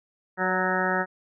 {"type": "harmonic tone with a mistuned harmonic", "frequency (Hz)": 185, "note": "F#3", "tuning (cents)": 0, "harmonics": [1, 2, 3, 4, 5, 7, 8, 9, 10], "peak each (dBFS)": [-31, -31, -31, -31, -31, -31, -31, -31, -31], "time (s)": [0.37, 1.06], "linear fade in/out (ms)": 50, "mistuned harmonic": 3, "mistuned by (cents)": 23, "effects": []}